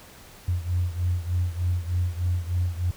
sine beating tone pair, 87.6 / 90.9 Hz, F2 / F#2, +6 / -30 cents, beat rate 3.3 Hz, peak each -24 / -27 dBFS, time 0.48-2.91 s, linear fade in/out 5 ms, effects tanh soft clip ceiling -15 dBFS + pink hiss -48 dBFS RMS until 2.96 s

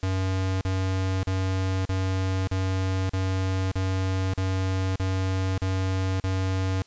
square tone bursts, 94.5 Hz, F#2, 37 cents sharp, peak -24 dBFS, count 11, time 0.03-6.82 s, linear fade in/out 0 ms, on 580 ms, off 41 ms, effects white hiss -58 dBFS RMS until 6.86 s + resampled to 16000 Hz

